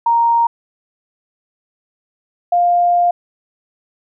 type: tone pair in turn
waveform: sine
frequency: 932.3 / 701.8 Hz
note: A#5 / F5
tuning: 0 / +8 cents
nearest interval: perfect fourth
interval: 492 cents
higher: first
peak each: -10 dBFS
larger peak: neither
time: 0.06-0.47 / 2.52-3.11 s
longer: second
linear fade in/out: 5 ms
effects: none